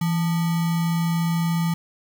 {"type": "tone with sample-and-hold", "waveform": "sine", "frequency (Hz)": 166.9, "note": "E3", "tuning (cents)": 22, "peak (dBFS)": -19, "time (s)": [0.01, 1.74], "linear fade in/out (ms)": 5, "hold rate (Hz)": 1050, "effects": []}